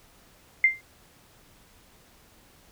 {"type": "tone with exponential decay", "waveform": "sine", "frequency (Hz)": 2093, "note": "C7", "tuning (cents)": 0, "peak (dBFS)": -12, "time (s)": [0.64, 0.81], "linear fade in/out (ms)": 2, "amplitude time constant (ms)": 36, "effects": ["pink hiss -57 dBFS RMS until 2.71 s"]}